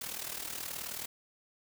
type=noise with amplitude modulation; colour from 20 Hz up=white; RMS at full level=-37 dBFS; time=0.01-1.06 s; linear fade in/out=5 ms; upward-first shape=sine; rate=38.8 Hz; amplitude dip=70%; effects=none